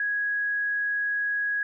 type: tone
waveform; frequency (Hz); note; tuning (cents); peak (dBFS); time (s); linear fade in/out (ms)
sine; 1661.2; G#6; 0; -24; 0-1.63; 2
effects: none